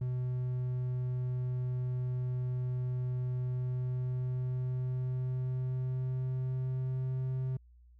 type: tone with pitch glide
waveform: triangle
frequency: 125.7 to 129.83 Hz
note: B2 to C3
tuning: +31 to -13 cents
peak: -29 dBFS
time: 0.01-7.57 s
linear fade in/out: 5 ms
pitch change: +56 cents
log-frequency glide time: 3.37-7.33 s
effects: added 60 Hz sine -56 dBFS peak until 7.99 s